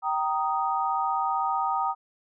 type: chord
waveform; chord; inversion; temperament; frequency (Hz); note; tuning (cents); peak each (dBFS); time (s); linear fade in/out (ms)
sine; Eb major; first; just; 777.8 / 933.4 / 1244.5; G5 / Bb5 / Eb6; -14 / +2 / 0; -28; 0.02-1.95; 50
effects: none